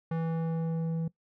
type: tone with low-pass filter sweep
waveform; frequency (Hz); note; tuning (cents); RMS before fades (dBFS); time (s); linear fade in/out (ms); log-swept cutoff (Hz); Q
square; 163.9; E3; -10; -31; 0.11-1.08; 5; 1400 to 350; 0.72
effects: noise-tail reverb RT60 0.1 s tail -19 dB re dry